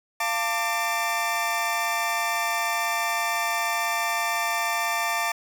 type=tone cluster; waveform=square; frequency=693 / 897 / 1177 / 1804 / 2351 Hz; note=F5 / A5 / D6 / A6 / D7; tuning=-14 / +33 / +3 / +43 / +1 cents; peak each=-31 dBFS; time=0.2-5.32 s; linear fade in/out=5 ms; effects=none